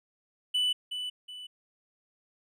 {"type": "tone with echo", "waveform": "triangle", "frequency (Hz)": 2982, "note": "F#7", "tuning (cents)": 13, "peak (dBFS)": -23, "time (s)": [0.54, 0.73], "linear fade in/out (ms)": 10, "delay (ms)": 370, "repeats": 2, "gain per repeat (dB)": -8, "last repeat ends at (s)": 1.47, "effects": []}